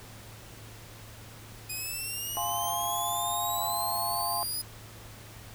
5% pulse exponential sweep, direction up, 2489 to 5000 Hz, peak -25 dBFS, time 1.69-4.62 s, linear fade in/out 10 ms
sine chord, F minor, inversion none, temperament equal, 698.5 / 830.6 / 1046.5 Hz, F5 / Ab5 / C6, 0 / 0 / 0 cents, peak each -34 dBFS, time 2.37-4.43 s, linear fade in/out 0 ms
effects added 109 Hz sine -49 dBFS peak until 5.54 s + pink hiss -49 dBFS RMS until 5.54 s

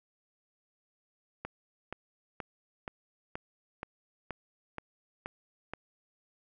click train, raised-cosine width 0.5 ms, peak -22 dBFS, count 10, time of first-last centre 1.45-5.736 s, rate 2.1 Hz, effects none

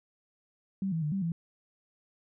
sine tone with pitch steps, 193.2 / 162.8 / 150 / 194.5 / 167.2 Hz, G3 / E3 / D3 / G3 / E3, -25 / -21 / +37 / -13 / +25 cents, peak -28 dBFS, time 0.82-1.32 s, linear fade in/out 2 ms, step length 100 ms, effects none

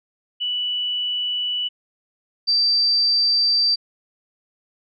sine tone pair in turn, 2960 / 4672 Hz, F#7 / D8, 0 / -10 cents, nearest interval minor sixth, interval 790 cents, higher second, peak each -21 / -15 dBFS, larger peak second, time 0.4-1.69 / 2.47-3.76 s, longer neither, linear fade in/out 20 ms, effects none

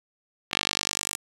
10% pulse tone with band-pass filter sweep, 49.99 Hz, G1, 35 cents sharp, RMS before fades -30 dBFS, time 0.51-1.17 s, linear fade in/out 10 ms, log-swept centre 3000 to 10000 Hz, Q 1.5, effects 8-bit

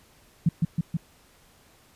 sine tone with echo, 164.81 Hz, E3, in tune, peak -16 dBFS, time 0.46-0.49 s, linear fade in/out 5 ms, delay 160 ms, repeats 3, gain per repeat -2 dB, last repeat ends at 0.97 s, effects pink hiss -58 dBFS RMS until 1.95 s + resampled to 32000 Hz

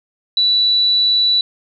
sine tone, 3951 Hz, B7, in tune, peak -11 dBFS, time 0.37-1.41 s, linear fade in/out 2 ms, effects none

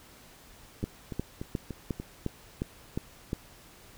two click trains, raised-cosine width 3 ms, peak -23 / -17 dBFS, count 5 / 8, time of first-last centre 0.83-2 / 0.84-3.331 s, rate 3.42 / 2.81 Hz, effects pink hiss -54 dBFS RMS until 3.97 s

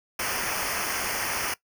pink noise with comb filter, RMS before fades -29 dBFS, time 0.19-1.54 s, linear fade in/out 5 ms, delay 0.26 ms, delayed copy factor -0.85, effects noise-tail reverb RT60 0.1 s tail -19 dB re dry

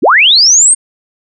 sine linear sweep, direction up, 155.56 to 8740 Hz, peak -3 dBFS, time 0.02-0.75 s, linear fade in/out 20 ms, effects none

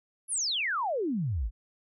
sine exponential sweep, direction down, 11330 to 44 Hz, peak -27 dBFS, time 0.28-1.51 s, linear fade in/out 50 ms, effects none

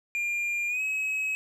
triangle tone with pitch glide, 2400 to 2557 Hz, D7 to D#7, +37 to +47 cents, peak -25 dBFS, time 0.15-1.35 s, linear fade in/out 0 ms, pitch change +110 cents, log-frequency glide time 0.68-0.81 s, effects none

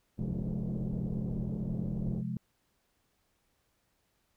pink low-pass noise, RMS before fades -40 dBFS, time 0.17-2.23 s, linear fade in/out 50 ms, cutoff 510 Hz, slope 24 dB/octave
sine chord, F minor, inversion second, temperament just, 130.96 / 174.61 / 209.5 Hz, C3 / F3 / Ab3, +2 / 0 / +15 cents, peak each -37 dBFS, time 0.19-2.37 s, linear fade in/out 2 ms
effects pink hiss -75 dBFS RMS until 4.36 s

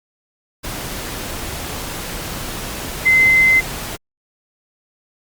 sine tone in noise, 2063 Hz, C7, 25 cents flat, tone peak -9 dBFS, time 3.05-3.61 s, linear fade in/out 20 ms, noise pink, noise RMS -27 dBFS, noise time 0.63-3.97 s, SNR +15 dB, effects Opus 48 kbps

